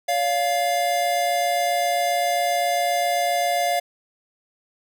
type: tone pair together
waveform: square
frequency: 571.5 / 699 Hz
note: D5 / F5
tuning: -47 / +1 cents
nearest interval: minor third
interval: 348 cents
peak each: -27 / -21 dBFS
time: 0.08-3.8 s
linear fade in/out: 10 ms
effects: none